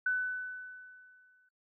sine tone with exponential decay, 1500 Hz, F#6, 23 cents sharp, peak -26 dBFS, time 0.06-1.49 s, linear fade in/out 5 ms, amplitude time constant 310 ms, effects noise-tail reverb RT60 0.1 s tail -22 dB re dry

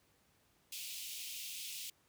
pink high-pass noise, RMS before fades -45 dBFS, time 0.72-1.9 s, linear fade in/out 5 ms, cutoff 2500 Hz, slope 48 dB/octave, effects pink hiss -72 dBFS RMS until 2.08 s + high-pass 60 Hz 12 dB/octave

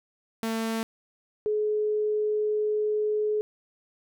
sawtooth / sine tone pair in turn, 224.8 / 424.4 Hz, A3 / G#4, +37 / +38 cents, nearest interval major seventh, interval 1101 cents, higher second, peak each -23 dBFS, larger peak neither, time 0.43-0.83 / 1.46-3.41 s, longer second, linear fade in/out 0 ms, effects none

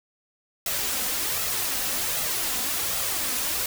white noise with flanger, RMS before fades -27 dBFS, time 0.66-3.66 s, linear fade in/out 2 ms, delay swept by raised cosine 1.5 to 4 ms, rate 1.3 Hz, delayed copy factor +0.5, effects none

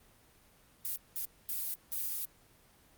violet noise bursts at uneven times, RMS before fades -36 dBFS, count 4, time 0.85-0.96 / 1.16-1.25 / 1.49-1.74 / 1.92-2.25 s, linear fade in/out 0 ms, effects pink hiss -63 dBFS RMS until 2.97 s + Opus 24 kbps

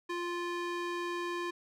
square tone with band-pass filter, 348.7 Hz, F4, 3 cents flat, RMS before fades -36 dBFS, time 0.09-1.51 s, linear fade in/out 10 ms, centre 1400 Hz, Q 0.55, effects none

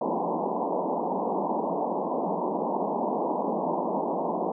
white band-pass noise, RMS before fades -28 dBFS, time 0.01-4.52 s, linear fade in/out 5 ms, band 170 to 1000 Hz, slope 96 dB/octave, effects none

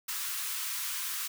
white high-pass noise, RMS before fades -35 dBFS, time 0.08-1.28 s, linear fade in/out 10 ms, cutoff 1000 Hz, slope 48 dB/octave, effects none

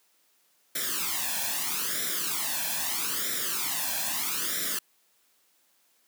white noise with flanger, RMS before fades -30 dBFS, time 0.75-4.79 s, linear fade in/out 5 ms, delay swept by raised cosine 0.54 to 1.21 ms, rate 0.78 Hz, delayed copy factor +0.8, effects white hiss -67 dBFS RMS until 6.07 s + high-pass 200 Hz 12 dB/octave

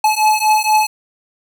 square beating tone pair, 857 / 861.2 Hz, A5 / A5, -46 / -37 cents, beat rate 4.2 Hz, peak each -15 dBFS, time 0.04-0.87 s, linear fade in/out 5 ms, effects none

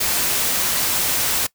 white noise, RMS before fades -20 dBFS, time 0-1.47 s, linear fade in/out 10 ms, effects noise-tail reverb RT60 0.1 s tail -21 dB re dry

